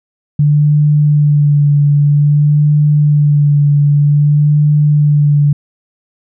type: tone with vibrato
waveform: sine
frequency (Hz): 146.83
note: D3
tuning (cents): 0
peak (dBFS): -6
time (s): 0.39-5.53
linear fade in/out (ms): 5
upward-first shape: sine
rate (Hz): 0.52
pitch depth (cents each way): 24
effects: none